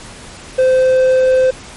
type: tone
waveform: triangle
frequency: 517 Hz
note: C5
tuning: 21 cents flat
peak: -6 dBFS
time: 0.58-1.51 s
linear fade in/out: 10 ms
effects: pink hiss -34 dBFS RMS until 1.76 s + MP3 48 kbps